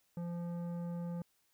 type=tone with tanh clipping; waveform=triangle; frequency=172.4 Hz; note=F3; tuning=22 cents flat; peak=-39 dBFS; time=0.17-1.22 s; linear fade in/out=2 ms; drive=16 dB; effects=white hiss -75 dBFS RMS until 1.53 s